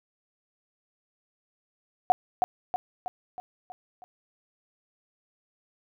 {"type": "tone with echo", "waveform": "sine", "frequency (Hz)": 733, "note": "F#5", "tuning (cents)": -16, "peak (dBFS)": -14, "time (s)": [2.1, 2.12], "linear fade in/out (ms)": 0, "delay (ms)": 320, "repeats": 6, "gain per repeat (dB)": -5, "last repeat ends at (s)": 4.04, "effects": []}